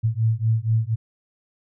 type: beating tone pair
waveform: sine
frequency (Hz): 110 / 114.2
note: A2 / A#2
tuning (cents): 0 / -35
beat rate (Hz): 4.2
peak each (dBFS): -21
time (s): 0.03-0.96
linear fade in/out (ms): 20
effects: none

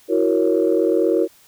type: chord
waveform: sine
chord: F# dominant seventh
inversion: third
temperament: equal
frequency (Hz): 329.6 / 370 / 466.2 / 554.4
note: E4 / F#4 / A#4 / C#5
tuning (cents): 0 / 0 / 0 / 0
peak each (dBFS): -19 / -19 / -19 / -22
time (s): 0.08-1.28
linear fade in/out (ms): 50
effects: tanh soft clip ceiling -5 dBFS + white hiss -52 dBFS RMS until 1.47 s

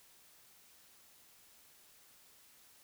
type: silence
effects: white hiss -63 dBFS RMS until 2.83 s

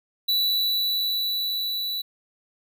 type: tone with level ramp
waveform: square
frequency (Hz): 3951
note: B7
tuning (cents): 0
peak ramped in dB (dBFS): -20 to -27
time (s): 0.28-2.02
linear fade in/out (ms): 10
effects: none

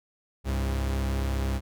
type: tone pair together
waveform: 45% pulse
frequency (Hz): 67 / 101.52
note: C2 / G#2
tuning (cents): +42 / -39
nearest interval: perfect fifth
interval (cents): 719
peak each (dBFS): -26 / -34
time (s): 0.44-1.61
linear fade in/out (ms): 50
effects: none

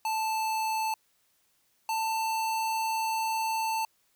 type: tone pair in turn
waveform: square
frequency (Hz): 880 / 889.2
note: A5 / A5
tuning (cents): 0 / +18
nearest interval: unison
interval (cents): 18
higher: second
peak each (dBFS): -28 / -28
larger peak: neither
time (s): 0.05-0.94 / 1.89-3.85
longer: second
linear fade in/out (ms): 2
effects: white hiss -70 dBFS RMS until 4.15 s

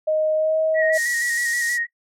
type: tone with pitch glide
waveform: sine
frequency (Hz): 622.3 to 634.3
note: D#5 to D#5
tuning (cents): 0 to +33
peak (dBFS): -17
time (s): 0.07-0.98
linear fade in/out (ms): 10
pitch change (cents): +33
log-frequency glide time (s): 0.35-0.58
type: tone with vibrato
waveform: sine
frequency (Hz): 1900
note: A#6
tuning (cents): +33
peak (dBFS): -21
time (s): 0.74-1.87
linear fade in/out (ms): 50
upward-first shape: square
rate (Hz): 6.3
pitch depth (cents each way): 30
type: high-pass noise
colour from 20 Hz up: pink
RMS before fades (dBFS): -27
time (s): 0.92-1.79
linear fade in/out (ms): 50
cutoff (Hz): 5600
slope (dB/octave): 24
effects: noise-tail reverb RT60 0.1 s tail -20 dB re dry + low-pass 9000 Hz 12 dB/octave

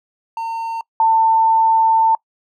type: tone pair in turn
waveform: triangle / sine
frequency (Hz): 910 / 895.4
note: A#5 / A5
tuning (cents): -42 / +30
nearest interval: unison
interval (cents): 28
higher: first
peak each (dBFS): -19 / -10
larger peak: second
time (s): 0.37-0.81 / 1-2.15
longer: second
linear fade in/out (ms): 2
effects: noise-tail reverb RT60 0.1 s tail -24 dB re dry

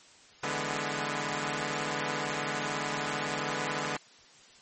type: chord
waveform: 5% pulse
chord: E dominant seventh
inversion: third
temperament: equal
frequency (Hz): 146.83 / 164.81 / 207.7 / 246.9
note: D3 / E3 / G#3 / B3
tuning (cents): 0 / 0 / 0 / 0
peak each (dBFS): -23 / -29 / -25 / -25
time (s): 0.43-3.97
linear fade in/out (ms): 5
effects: white hiss -56 dBFS RMS until 4.61 s + MP3 32 kbps

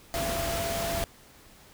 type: tone in noise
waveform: sine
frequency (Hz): 675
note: E5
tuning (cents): +41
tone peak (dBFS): -31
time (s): 0.14-1.04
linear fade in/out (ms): 0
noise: pink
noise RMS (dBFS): -32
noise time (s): 0.14-1.04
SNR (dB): -2
effects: pink hiss -54 dBFS RMS until 1.73 s

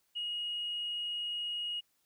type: tone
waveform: sine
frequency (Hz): 2883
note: F#7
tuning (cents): -46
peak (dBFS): -33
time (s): 0.15-1.81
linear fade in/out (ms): 20
effects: tanh soft clip ceiling -29 dBFS + white hiss -75 dBFS RMS until 2.05 s

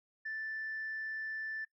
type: tone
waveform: sine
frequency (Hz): 1762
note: A6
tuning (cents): +2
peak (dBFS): -36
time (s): 0.25-1.65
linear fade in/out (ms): 10
effects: noise-tail reverb RT60 0.1 s tail -21 dB re dry + tanh soft clip ceiling -33 dBFS

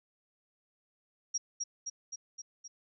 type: tone with echo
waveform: sine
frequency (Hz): 5660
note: F8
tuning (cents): +22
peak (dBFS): -29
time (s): 1.34-1.38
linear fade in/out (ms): 10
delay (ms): 260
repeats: 5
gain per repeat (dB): -3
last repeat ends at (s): 2.68
effects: none

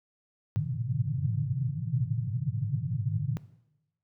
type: band-pass noise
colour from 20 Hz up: pink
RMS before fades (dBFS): -30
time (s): 0.56-3.37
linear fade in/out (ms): 0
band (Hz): 100 to 160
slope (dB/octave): 96
effects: noise-tail reverb RT60 0.9 s tail -18 dB re dry

